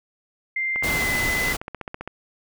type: tone with pitch glide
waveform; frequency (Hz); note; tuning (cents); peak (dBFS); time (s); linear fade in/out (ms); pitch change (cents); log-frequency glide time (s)
sine; 2093 to 2023; C7 to B6; 0 to +41; -22; 0.56-1.53; 5; -59; 0.86-1.09
type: click train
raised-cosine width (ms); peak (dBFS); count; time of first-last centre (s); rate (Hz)
0.5; -17; 21; 0.76-2.076; 15.2
type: noise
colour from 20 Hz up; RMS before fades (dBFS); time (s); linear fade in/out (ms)
pink; -27; 0.83-1.57; 10
effects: none